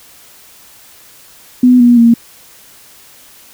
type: tone with pitch steps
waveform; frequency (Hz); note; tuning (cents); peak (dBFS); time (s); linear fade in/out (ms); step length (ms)
sine; 249.6 / 241.1 / 232.9; B3 / B3 / A#3; +19 / -41 / -1; -3; 1.63-2.14; 5; 170
effects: white hiss -41 dBFS RMS until 3.53 s